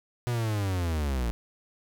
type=linear sweep; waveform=45% pulse; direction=down; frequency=123.4 to 55.4 Hz; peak=-26 dBFS; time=0.27-1.31 s; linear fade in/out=0 ms; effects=none